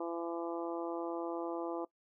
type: harmonic tone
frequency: 168.9 Hz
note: E3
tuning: 42 cents sharp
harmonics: 2 / 3 / 4 / 5 / 6 / 7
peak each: -38 / -42 / -44 / -46 / -48 / -49 dBFS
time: 0-1.85 s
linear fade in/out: 5 ms
effects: noise-tail reverb RT60 0.1 s tail -20 dB re dry